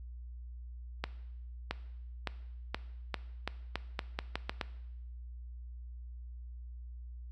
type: accelerating click train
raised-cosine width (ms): 0.3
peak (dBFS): -17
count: 12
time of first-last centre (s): 1.04-4.612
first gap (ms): 670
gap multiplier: 0.84
effects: noise-tail reverb RT60 0.9 s tail -17 dB re dry + added 60 Hz sine -43 dBFS peak until 7.31 s